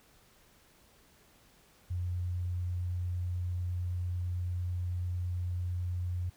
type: tone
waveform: sine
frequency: 89.1 Hz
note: F2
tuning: 35 cents sharp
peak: -31 dBFS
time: 1.9-6.3 s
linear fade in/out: 10 ms
effects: pink hiss -63 dBFS RMS until 6.36 s